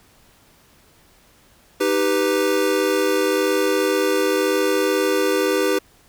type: chord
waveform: square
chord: Eb augmented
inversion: none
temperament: equal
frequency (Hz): 311.1 / 392 / 493.9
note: Eb4 / G4 / B4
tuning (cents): 0 / 0 / 0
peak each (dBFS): -24 / -21 / -22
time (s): 1.8-5.79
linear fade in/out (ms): 10
effects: pink hiss -54 dBFS RMS until 6.08 s